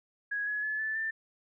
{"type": "tone with pitch steps", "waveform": "sine", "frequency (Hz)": [1661.2, 1690.2, 1719.8, 1749.8, 1780.4], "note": ["G#6", "G#6", "A6", "A6", "A6"], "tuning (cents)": [0, 30, -40, -10, 20], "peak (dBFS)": -30, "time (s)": [0.31, 1.11], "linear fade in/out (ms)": 10, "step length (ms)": 160, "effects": []}